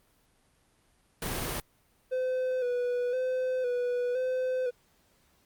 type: noise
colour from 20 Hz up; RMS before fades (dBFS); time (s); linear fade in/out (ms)
pink; -33; 1.22-1.6; 2
type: tone with vibrato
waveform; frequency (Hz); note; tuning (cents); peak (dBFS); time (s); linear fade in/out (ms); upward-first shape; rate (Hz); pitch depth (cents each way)
triangle; 501; B4; +25; -25; 2.11-4.71; 20; square; 0.98; 37
effects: pink hiss -67 dBFS RMS until 5.45 s + Opus 32 kbps